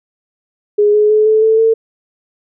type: tone with pitch steps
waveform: sine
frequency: 415.3 / 421.8 / 428.5 / 435.2 / 442 / 449 Hz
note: G#4 / G#4 / A4 / A4 / A4 / A4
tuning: 0 / +27 / -46 / -19 / +8 / +35 cents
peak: -7 dBFS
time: 0.78-1.74 s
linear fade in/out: 10 ms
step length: 160 ms
effects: none